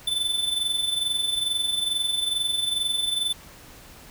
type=tone with amplitude modulation; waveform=square; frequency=3520 Hz; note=A7; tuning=in tune; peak=-21 dBFS; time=0.07-3.33 s; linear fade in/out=5 ms; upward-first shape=sine; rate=22.3 Hz; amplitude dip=60%; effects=pink hiss -47 dBFS RMS until 4.1 s